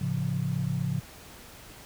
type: chord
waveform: sine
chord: A augmented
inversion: none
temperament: equal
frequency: 110 / 138.59 / 174.61 Hz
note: A2 / C#3 / E#3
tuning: 0 / 0 / 0 cents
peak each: -33 / -29 / -31 dBFS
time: 0.01-1 s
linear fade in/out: 5 ms
effects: pink hiss -48 dBFS RMS until 1.85 s